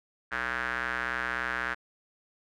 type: tone with band-pass filter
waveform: square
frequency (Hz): 61.74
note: B1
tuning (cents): 0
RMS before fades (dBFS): -32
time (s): 0.31-1.75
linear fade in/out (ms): 20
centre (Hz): 1600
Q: 4.5
effects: none